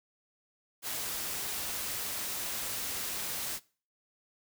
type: noise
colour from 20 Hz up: white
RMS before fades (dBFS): -36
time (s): 0.82-3.6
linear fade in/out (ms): 50
effects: noise-tail reverb RT60 0.4 s tail -22 dB re dry